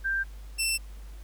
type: tone pair in turn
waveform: sine / 15% pulse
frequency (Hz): 1578 / 2683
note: G6 / E7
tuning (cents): +11 / +30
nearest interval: major sixth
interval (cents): 919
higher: second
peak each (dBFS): -25 / -18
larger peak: second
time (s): 0.04-0.24 / 0.58-0.78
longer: neither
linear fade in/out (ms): 20
effects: added 50 Hz sine -40 dBFS peak until 1.23 s + pink hiss -57 dBFS RMS until 1.23 s